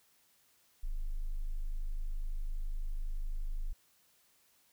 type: tone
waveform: sine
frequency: 25.96 Hz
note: G#0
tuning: in tune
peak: -31 dBFS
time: 0.83-3.73 s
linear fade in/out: 10 ms
effects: tanh soft clip ceiling -29 dBFS + white hiss -69 dBFS RMS until 4.72 s